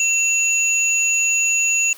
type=tone pair together; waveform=sine; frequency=2705 / 6822 Hz; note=E7 / G#8; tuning=+44 / +46 cents; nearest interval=octave + major third; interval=1602 cents; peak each=-18 dBFS; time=0-1.93 s; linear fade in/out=2 ms; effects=white hiss -42 dBFS RMS until 1.97 s + high-pass 300 Hz 12 dB/octave